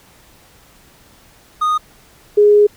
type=tone pair in turn; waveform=triangle / sine; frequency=1236 / 415.1 Hz; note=D#6 / G#4; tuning=-12 / -1 cents; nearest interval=octave + perfect fifth; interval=1889 cents; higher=first; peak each=-11 / -6 dBFS; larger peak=second; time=1.61-1.78 / 2.37-2.67 s; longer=second; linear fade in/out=10 ms; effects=pink hiss -48 dBFS RMS until 2.76 s